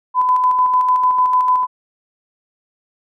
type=tone with tremolo; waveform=sine; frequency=1006 Hz; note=B5; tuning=32 cents sharp; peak=-10 dBFS; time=0.14-1.67 s; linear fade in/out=50 ms; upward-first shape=square; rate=6.7 Hz; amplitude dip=35%; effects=none